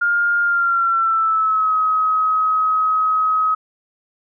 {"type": "tone with pitch glide", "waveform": "sine", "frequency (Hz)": [1410, 1270.8], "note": ["F6", "D#6"], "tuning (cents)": [16, 36], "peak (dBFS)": -14, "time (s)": [0.01, 3.55], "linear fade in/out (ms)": 10, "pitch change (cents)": -180, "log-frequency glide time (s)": [0.42, 1.74], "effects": []}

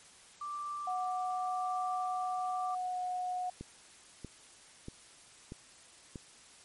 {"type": "tone with tremolo", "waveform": "sine", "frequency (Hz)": 1174.7, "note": "D6", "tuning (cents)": 0, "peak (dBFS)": -36, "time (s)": [0.41, 2.75], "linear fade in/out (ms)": 5, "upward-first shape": "triangle", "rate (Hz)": 0.89, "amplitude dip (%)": 30}
{"type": "tone with pitch glide", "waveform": "sine", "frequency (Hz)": [736, 728.4], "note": ["F#5", "F#5"], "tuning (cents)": [-9, -27], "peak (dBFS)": -33, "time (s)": [0.87, 3.5], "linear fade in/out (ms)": 5, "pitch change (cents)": -18, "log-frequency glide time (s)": [2.67, 3]}
{"type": "click train", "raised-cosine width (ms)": 3, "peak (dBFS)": -29, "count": 5, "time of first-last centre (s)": [3.61, 6.158], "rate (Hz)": 1.57}
{"effects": ["white hiss -57 dBFS RMS until 6.64 s", "MP3 48 kbps"]}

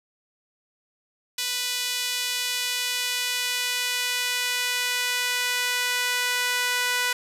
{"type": "tone with high-pass filter sweep", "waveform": "sawtooth", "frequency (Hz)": 493.9, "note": "B4", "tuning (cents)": 0, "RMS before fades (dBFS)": -26, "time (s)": [1.38, 7.13], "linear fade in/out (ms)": 5, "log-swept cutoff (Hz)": [3300, 1600], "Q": 1.1, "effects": ["resampled to 32000 Hz", "8-bit"]}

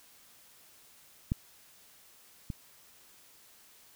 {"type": "clicks", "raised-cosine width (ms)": 5, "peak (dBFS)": [-16, -23], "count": 2, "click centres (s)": [1.319, 2.502], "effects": ["white hiss -59 dBFS RMS until 3.95 s"]}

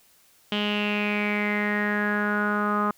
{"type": "tone with low-pass filter sweep", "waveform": "sawtooth", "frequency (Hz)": 207.7, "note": "G#3", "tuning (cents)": 0, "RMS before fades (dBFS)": -25, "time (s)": [0.52, 2.91], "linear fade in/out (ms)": 2, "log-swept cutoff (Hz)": [3100, 1200], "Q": 7.7, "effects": ["white hiss -59 dBFS RMS until 2.97 s"]}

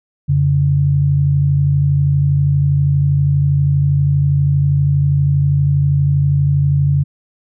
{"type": "tone pair together", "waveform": "sine", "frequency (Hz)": [89, 141.47], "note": ["F2", "C#3"], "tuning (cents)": [33, 36], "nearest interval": "minor sixth", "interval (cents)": 803, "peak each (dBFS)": [-18, -11], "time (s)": [0.28, 7.04], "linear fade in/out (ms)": 20, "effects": []}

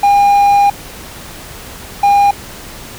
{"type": "tone pair in turn", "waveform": "triangle", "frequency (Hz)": [808, 808], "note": ["G#5", "G#5"], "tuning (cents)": [-48, -48], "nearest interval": "unison", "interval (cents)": 0, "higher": "neither", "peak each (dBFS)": -4, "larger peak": "neither", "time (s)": [[0.03, 0.7], [2.03, 2.31]], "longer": "first", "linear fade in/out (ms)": 5, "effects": ["pink hiss -31 dBFS RMS until 2.98 s"]}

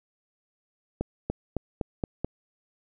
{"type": "accelerating click train", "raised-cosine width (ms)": 2, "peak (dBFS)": -14, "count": 6, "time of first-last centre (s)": [1.01, 2.246], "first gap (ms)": 290, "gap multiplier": 0.92, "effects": []}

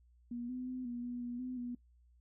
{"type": "tone with pitch steps", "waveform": "sine", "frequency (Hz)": [239.7, 252.6, 254.7, 240.7, 243.9, 241.8, 253.5, 243.3], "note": ["A#3", "B3", "C4", "B3", "B3", "B3", "B3", "B3"], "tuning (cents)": [48, 39, -46, -44, -21, -36, 45, -26], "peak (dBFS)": -38, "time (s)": [0.31, 1.75], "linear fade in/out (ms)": 5, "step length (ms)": 180, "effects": ["noise-tail reverb RT60 0.1 s tail -19 dB re dry", "added 60 Hz sine -63 dBFS peak until 2.2 s"]}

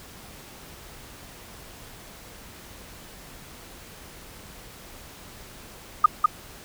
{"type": "tone with echo", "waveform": "sine", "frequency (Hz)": 1235, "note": "D#6", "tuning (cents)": -13, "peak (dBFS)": -9, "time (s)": [6.04, 6.06], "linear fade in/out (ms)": 5, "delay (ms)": 200, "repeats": 1, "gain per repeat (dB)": -3, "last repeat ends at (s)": 6.26, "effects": ["pink hiss -45 dBFS RMS until 6.64 s"]}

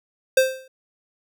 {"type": "tone with exponential decay", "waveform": "square", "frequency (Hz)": 523.3, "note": "C5", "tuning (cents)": 0, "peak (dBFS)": -11, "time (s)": [0.37, 0.68], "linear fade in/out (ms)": 5, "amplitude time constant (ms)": 67, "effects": []}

